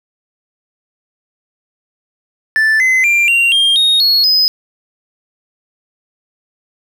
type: tone with pitch steps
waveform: triangle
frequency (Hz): 1760 / 2045 / 2377 / 2762 / 3209 / 3729 / 4334 / 5036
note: A6 / C7 / D7 / F7 / G7 / A#7 / C#8 / D#8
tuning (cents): 0 / -40 / +20 / -20 / +40 / 0 / -40 / +20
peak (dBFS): -7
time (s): 2.56-4.48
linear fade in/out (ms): 0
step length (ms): 240
effects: none